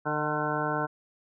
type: harmonic tone with a mistuned harmonic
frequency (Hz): 150.5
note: D3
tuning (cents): +43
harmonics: 1 / 2 / 3 / 4 / 5 / 6 / 7 / 9 / 10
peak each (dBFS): -35 / -35 / -35 / -35 / -35 / -35 / -35 / -35 / -35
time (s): 0.05-0.87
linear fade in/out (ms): 20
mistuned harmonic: 4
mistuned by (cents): +24
effects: none